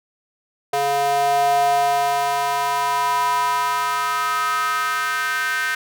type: tone with high-pass filter sweep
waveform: square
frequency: 140.9 Hz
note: C#3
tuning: 29 cents sharp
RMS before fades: -20 dBFS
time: 0.73-5.75 s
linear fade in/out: 5 ms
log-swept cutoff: 590 to 1600 Hz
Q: 5.2
effects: none